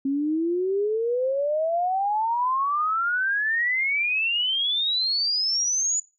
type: exponential sweep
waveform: sine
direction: up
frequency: 268.7 to 7000 Hz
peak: -21 dBFS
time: 0.05-6 s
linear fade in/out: 5 ms
effects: noise-tail reverb RT60 0.3 s tail -21 dB re dry